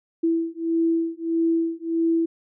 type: beating tone pair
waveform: sine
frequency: 329.6 / 331.2 Hz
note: E4 / E4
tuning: 0 / +8 cents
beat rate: 1.6 Hz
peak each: -23 dBFS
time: 0.23-2.26 s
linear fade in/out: 10 ms
effects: none